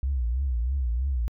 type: tone with vibrato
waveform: sine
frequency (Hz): 63.1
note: B1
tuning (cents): +38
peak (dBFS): -22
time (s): 0.03-1.28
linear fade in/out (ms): 0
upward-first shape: triangle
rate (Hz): 3.1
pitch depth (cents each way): 200
effects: tanh soft clip ceiling -19 dBFS